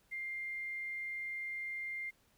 sine tone with quantisation, 2100 Hz, C7, 6 cents sharp, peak -38 dBFS, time 0.11-2.11 s, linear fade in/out 20 ms, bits 11, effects pink hiss -71 dBFS RMS until 2.37 s

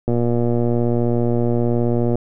click train, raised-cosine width 2 ms, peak -7 dBFS, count 248, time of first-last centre 0.08-2.156 s, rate 119 Hz, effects none

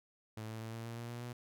sawtooth tone with pitch steps, 109.6 / 111.19 / 112.81 / 114.45 / 116.12 / 117.81 / 119.52 / 121.26 Hz, A2 / A2 / A2 / A#2 / A#2 / A#2 / A#2 / B2, -6 / +19 / +44 / -31 / -6 / +19 / +44 / -31 cents, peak -38 dBFS, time 0.37-1.33 s, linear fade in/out 5 ms, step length 120 ms, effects none

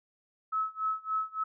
sine tone with tremolo, 1294 Hz, E6, 32 cents flat, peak -26 dBFS, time 0.52-1.44 s, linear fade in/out 10 ms, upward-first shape sine, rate 3.5 Hz, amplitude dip 95%, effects none

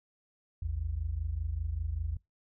sine tone pair together, 56.18 / 81.3 Hz, A1 / E2, +37 / -23 cents, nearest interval tritone, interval 640 cents, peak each -35 / -33 dBFS, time 0.62-2.17 s, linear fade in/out 5 ms, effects noise-tail reverb RT60 0.2 s tail -25 dB re dry

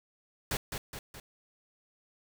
pink noise with echo, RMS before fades -32 dBFS, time 0.51-0.57 s, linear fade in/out 2 ms, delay 210 ms, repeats 3, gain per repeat -5 dB, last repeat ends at 1.2 s, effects none

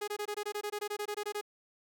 sawtooth tone bursts, 415.3 Hz, G#4, in tune, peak -30 dBFS, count 16, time 0.01-1.413 s, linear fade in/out 10 ms, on 68 ms, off 21 ms, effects none

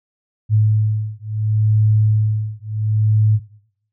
sine beating tone pair, 107.2 / 107.91 Hz, A2 / A2, -45 / -33 cents, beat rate 0.71 Hz, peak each -16 dBFS, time 0.49-3.4 s, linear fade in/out 50 ms, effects noise-tail reverb RT60 0.7 s tail -20 dB re dry

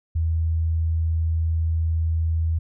sine tone, 81.3 Hz, E2, 23 cents flat, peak -19 dBFS, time 0.15-2.59 s, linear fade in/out 10 ms, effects none

